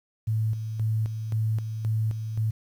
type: tone with tremolo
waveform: sine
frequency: 110 Hz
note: A2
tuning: in tune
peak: -22 dBFS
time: 0.27-2.51 s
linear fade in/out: 10 ms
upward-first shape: square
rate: 1.9 Hz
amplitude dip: 55%
effects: 9-bit